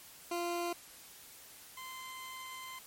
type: tone pair in turn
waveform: 20% pulse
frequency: 346.2 / 1037.4 Hz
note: F4 / C6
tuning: -15 / -15 cents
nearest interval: octave + perfect fifth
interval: 1900 cents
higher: second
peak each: -29 / -39 dBFS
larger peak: first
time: 0.31-0.73 / 1.77-2.79 s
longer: second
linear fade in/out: 5 ms
effects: white hiss -54 dBFS RMS until 2.86 s + MP3 64 kbps